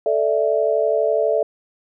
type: chord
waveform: sine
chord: A suspended fourth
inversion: none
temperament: equal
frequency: 440 / 587.3 / 659.3 Hz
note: A4 / D5 / E5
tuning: 0 / 0 / 0 cents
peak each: -20 dBFS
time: 0.06-1.43 s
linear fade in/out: 2 ms
effects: none